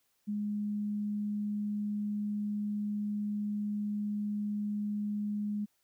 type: tone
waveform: sine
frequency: 207.7 Hz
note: G#3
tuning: in tune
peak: -31 dBFS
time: 0.27-5.66 s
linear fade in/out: 20 ms
effects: white hiss -75 dBFS RMS until 5.83 s